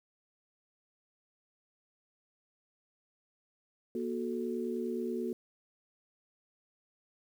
sine tone cluster, 238.4 / 368.1 / 437.6 Hz, A#3 / F#4 / A4, +39 / -9 / -9 cents, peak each -36 / -36 / -39 dBFS, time 3.95-5.33 s, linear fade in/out 2 ms, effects 10-bit

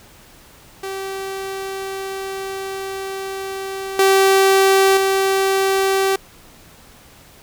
sawtooth tone with level steps, 386.9 Hz, G4, 23 cents flat, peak -21 / -7 / -11 dBFS, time 0.83-6.16 s, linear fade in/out 5 ms, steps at 3.99 / 4.97 s, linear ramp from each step 2 ms, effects pink hiss -46 dBFS RMS until 7.42 s

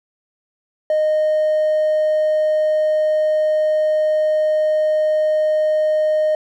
triangle tone, 617 Hz, D#5, 15 cents flat, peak -11 dBFS, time 0.9-6.35 s, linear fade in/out 2 ms, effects tanh soft clip ceiling -9 dBFS

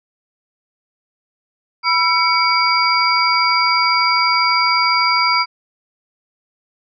sine tone cluster, 987 / 1341 / 2253 / 4773 Hz, B5 / E6 / C#7 / D8, -1 / +29 / +28 / +27 cents, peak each -18 dBFS, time 1.83-5.46 s, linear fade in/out 50 ms, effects none

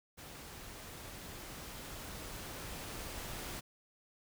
pink noise with level ramp, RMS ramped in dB -50 to -43 dBFS, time 0.17-3.61 s, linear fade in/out 20 ms, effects none

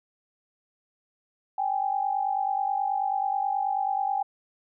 sine tone pair together, 781.3 / 830.6 Hz, G5 / G#5, -6 / 0 cents, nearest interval minor second, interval 106 cents, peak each -26 / -28 dBFS, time 1.58-4.23 s, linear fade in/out 5 ms, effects none

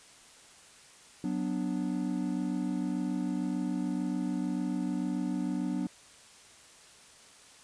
triangle chord, B minor, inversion second, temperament equal, 185 / 246.9 / 293.7 Hz, F#3 / B3 / D4, 0 / 0 / 0 cents, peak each -32 dBFS, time 1.24-5.87 s, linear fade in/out 2 ms, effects white hiss -55 dBFS RMS until 7.63 s + resampled to 22050 Hz

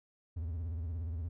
triangle tone with vibrato, 82.41 Hz, E2, in tune, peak -33 dBFS, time 0.36-1.29 s, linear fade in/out 10 ms, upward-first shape sine, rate 17 Hz, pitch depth 150 cents each way, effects none

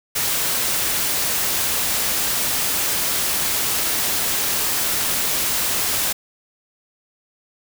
white noise, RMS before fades -21 dBFS, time 0.15-6.13 s, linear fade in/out 10 ms, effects none

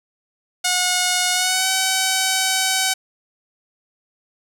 5% pulse tone with pitch glide, 725 to 759.7 Hz, F#5 to F#5, -35 to +46 cents, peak -5 dBFS, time 0.64-2.94 s, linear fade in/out 10 ms, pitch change +81 cents, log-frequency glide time 1.33-1.68 s, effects none

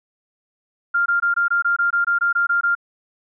sine tone bursts, 1396.9 Hz, F6, in tune, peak -15 dBFS, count 13, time 0.94-2.752 s, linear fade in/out 10 ms, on 120 ms, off 21 ms, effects none

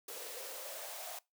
white noise with high-pass filter sweep, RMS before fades -45 dBFS, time 0.08-1.19 s, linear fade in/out 5 ms, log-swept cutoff 440 to 700 Hz, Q 6.2, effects noise-tail reverb RT60 0.2 s tail -22 dB re dry

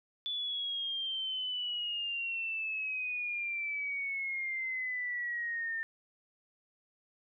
sine exponential sweep, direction down, 3473 to 1802 Hz, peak -33 dBFS, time 0.26-5.83 s, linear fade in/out 0 ms, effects none

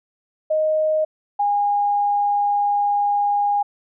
sine tone pair in turn, 622.3 / 816.9 Hz, D#5 / G#5, 0 / -29 cents, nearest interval perfect fourth, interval 471 cents, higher second, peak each -16 dBFS, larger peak neither, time 0.5-1.05 / 1.39-3.63 s, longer second, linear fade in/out 10 ms, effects none

